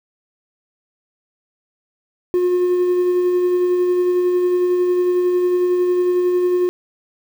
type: tone with tremolo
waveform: triangle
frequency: 358.8 Hz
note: F4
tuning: 47 cents sharp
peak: -10 dBFS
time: 2.34-6.69 s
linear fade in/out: 0 ms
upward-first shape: sine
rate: 11 Hz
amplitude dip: 30%
effects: tanh soft clip ceiling -7 dBFS + 7-bit